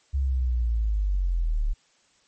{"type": "linear sweep", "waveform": "sine", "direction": "down", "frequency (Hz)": [69.3, 34.65], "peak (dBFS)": -21, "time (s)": [0.13, 1.74], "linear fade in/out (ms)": 20, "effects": ["white hiss -63 dBFS RMS until 2.27 s", "MP3 32 kbps"]}